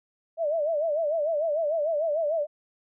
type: tone with vibrato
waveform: sine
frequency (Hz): 623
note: D#5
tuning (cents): +2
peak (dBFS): -23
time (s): 0.37-2.47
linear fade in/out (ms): 50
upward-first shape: sine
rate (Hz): 6.7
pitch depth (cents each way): 130
effects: none